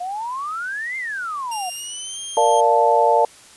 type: exponential two-way sweep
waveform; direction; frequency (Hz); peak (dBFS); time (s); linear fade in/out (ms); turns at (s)
sine; up then down; 698.5 to 2128 to 698.5; -24; 0-1.7; 10; 0.97
type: tone with pitch glide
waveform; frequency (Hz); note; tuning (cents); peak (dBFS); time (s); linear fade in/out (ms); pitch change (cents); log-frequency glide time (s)
10% pulse; 2800 to 3198; F7 to G7; +4 to +34; -20; 1.51-2.61; 10; +230; 1.74-2.2
type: chord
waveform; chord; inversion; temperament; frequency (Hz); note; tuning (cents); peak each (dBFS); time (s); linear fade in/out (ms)
sine; Bb major seventh; none; equal; 466.2 / 587.3 / 698.5 / 880; Bb4 / D5 / F5 / A5; 0 / 0 / 0 / 0; -19 / -19 / -19 / -16; 2.37-3.25; 2
effects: white hiss -46 dBFS RMS until 3.56 s + resampled to 24000 Hz